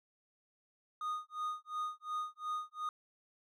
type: tone with tremolo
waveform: triangle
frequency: 1235 Hz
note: D#6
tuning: 13 cents flat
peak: -32 dBFS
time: 1.01-2.89 s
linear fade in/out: 2 ms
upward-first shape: sine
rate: 2.8 Hz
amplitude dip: 100%
effects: none